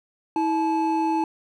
triangle tone pair together, 323.6 / 864 Hz, E4 / A5, -32 / -32 cents, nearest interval octave + perfect fourth, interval 1700 cents, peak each -21 / -21 dBFS, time 0.36-1.24 s, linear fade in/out 2 ms, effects none

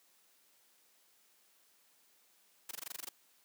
white noise bursts, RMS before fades -42 dBFS, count 10, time 2.69-3.09 s, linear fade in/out 5 ms, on 22 ms, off 20 ms, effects white hiss -69 dBFS RMS until 3.44 s + high-pass 200 Hz 12 dB/octave

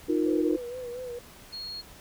sine chord, Eb suspended second, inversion none, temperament equal with one note detuned, 311.1 / 353.3 / 466.2 Hz, Eb4 / F4 / Bb4, 0 / +20 / 0 cents, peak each -25 / -27 / -31 dBFS, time 0.08-0.57 s, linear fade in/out 20 ms
sine tone with vibrato, 493.9 Hz, B4, in tune, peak -34 dBFS, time 0.26-1.19 s, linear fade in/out 5 ms, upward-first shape sine, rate 4.3 Hz, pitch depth 60 cents each way
clicks, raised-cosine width 1 ms, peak -35 dBFS, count 2, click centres 0.511 / 0.545 s
sine tone, 4299 Hz, C8, 46 cents sharp, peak -35 dBFS, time 1.52-1.82 s, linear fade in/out 20 ms
effects pink hiss -50 dBFS RMS until 2 s

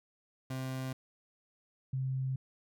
30% pulse / sine tone pair in turn, 130.81 / 131.72 Hz, C3 / C3, 0 / +12 cents, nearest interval unison, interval 12 cents, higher second, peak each -33 / -31 dBFS, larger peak second, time 0.5-0.93 / 1.93-2.36 s, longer neither, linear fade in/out 5 ms, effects none

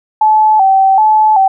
sine tone with vibrato, 816 Hz, G#5, 31 cents flat, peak -5 dBFS, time 0.21-1.48 s, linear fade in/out 5 ms, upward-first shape square, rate 1.3 Hz, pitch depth 97 cents each way, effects none

